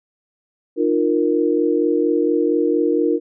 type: chord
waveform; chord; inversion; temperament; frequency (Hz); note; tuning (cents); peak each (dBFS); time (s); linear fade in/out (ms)
sine; Eb suspended second; none; equal with one note detuned; 304.9 / 349.2 / 466.2; Eb4 / F4 / Bb4; -35 / 0 / 0; -19; 0.76-3.2; 50
effects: none